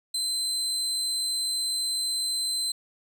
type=tone; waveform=30% pulse; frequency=4074 Hz; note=C8; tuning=47 cents flat; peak=-23 dBFS; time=0.14-2.72 s; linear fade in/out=5 ms; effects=none